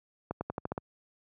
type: accelerating click train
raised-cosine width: 1 ms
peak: -19 dBFS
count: 7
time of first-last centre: 0.31-0.779 s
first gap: 100 ms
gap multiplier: 0.9
effects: high-pass 80 Hz 12 dB/octave